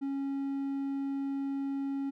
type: tone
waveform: triangle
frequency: 275.4 Hz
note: C#4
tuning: 11 cents flat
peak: -29 dBFS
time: 0.01-2.11 s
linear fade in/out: 20 ms
effects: none